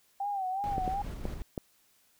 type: tone with vibrato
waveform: sine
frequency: 778 Hz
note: G5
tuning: 13 cents flat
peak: -30 dBFS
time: 0.2-1.02 s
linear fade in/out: 5 ms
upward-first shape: sine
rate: 2.7 Hz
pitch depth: 90 cents each way
type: noise with tremolo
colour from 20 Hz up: brown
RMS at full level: -37 dBFS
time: 0.64-1.42 s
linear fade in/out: 0 ms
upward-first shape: square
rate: 5 Hz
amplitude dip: 30%
type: clicks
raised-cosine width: 2 ms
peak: -20 dBFS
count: 4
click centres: 0.781 / 0.878 / 1.254 / 1.578 s
effects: white hiss -67 dBFS RMS until 2.19 s